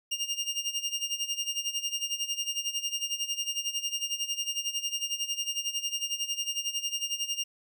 25% pulse tone with tremolo, 2816 Hz, F7, 14 cents sharp, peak -23 dBFS, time 0.11-7.44 s, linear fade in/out 10 ms, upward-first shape sine, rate 11 Hz, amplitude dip 80%, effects none

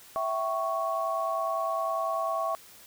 sine chord, C# diminished, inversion first, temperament equal with one note detuned, 659.3 / 769.2 / 1108.7 Hz, E5 / G5 / C#6, 0 / -33 / 0 cents, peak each -30 / -35 / -30 dBFS, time 0.16-2.55 s, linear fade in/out 0 ms, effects white hiss -52 dBFS RMS until 2.86 s

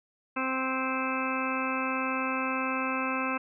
harmonic tone, 261.6 Hz, C4, in tune, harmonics 1 / 2 / 3 / 4 / 5 / 6 / 8 / 9 / 10, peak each -33 / -37 / -40 / -34 / -35 / -38 / -41 / -42 / -35 dBFS, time 0.36-3.38 s, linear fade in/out 10 ms, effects none

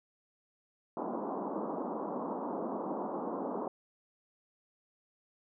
pink band-pass noise, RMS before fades -37 dBFS, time 0.97-3.68 s, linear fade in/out 2 ms, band 200 to 1100 Hz, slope 48 dB/octave, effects none

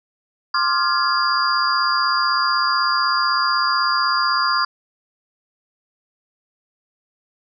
sine tone cluster, 1055 / 1191 / 1391 / 1692 / 4806 Hz, C6 / D6 / F6 / G#6 / D8, +14 / +24 / -7 / +32 / +39 cents, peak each -21 / -22 / -22 / -28 / -22 dBFS, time 0.54-4.65 s, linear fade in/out 5 ms, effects none

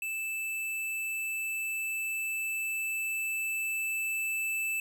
square tone with level ramp, 2637 Hz, E7, in tune, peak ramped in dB -33 to -30 dBFS, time 0.02-4.8 s, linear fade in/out 2 ms, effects 12-bit

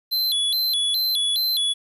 square tone with vibrato, 3729 Hz, A#7, in tune, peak -20 dBFS, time 0.11-1.74 s, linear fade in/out 20 ms, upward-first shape square, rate 2.4 Hz, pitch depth 160 cents each way, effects resampled to 32000 Hz + 9-bit

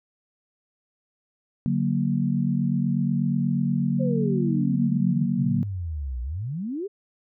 sine chord, D augmented, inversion none, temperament equal with one note detuned, 144.56 / 185 / 233.1 Hz, D3 / F#3 / A#3, -27 / 0 / 0 cents, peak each -25 dBFS, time 1.66-5.63 s, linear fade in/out 0 ms
sine exponential two-way sweep, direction down then up, 541 to 58.7 to 426 Hz, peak -27 dBFS, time 3.99-6.88 s, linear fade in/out 20 ms, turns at 6.22 s
effects none

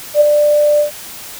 sine tone with ADSR envelope, 592 Hz, D5, 14 cents sharp, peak -3 dBFS, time 0.14-0.91 s, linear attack 67 ms, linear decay 17 ms, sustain -5 dB, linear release 110 ms, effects white hiss -31 dBFS RMS until 1.39 s

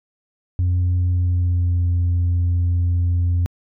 sine tone with pitch glide, 89.4 to 87.46 Hz, F2 to F2, +41 to +3 cents, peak -13 dBFS, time 0.59-3.46 s, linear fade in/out 0 ms, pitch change -38 cents, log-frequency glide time 1.07-1.86 s, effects tanh soft clip ceiling -14 dBFS

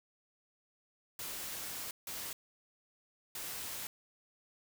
white noise bursts at uneven times, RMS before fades -42 dBFS, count 3, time 1.19-1.91 / 2.07-2.33 / 3.35-3.87 s, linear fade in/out 2 ms, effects none

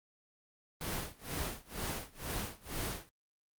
pink noise with tremolo, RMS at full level -36 dBFS, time 0.81-3.09 s, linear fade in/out 0 ms, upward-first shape sine, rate 2.1 Hz, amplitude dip 95%, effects Opus 24 kbps

